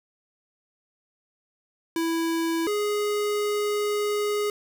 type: tone pair in turn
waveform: square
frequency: 330 / 415.8 Hz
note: E4 / G#4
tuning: +2 / +2 cents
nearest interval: major third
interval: 400 cents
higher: second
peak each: -24 dBFS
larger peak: neither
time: 1.96-2.67 / 2.67-4.5 s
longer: second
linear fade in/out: 2 ms
effects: none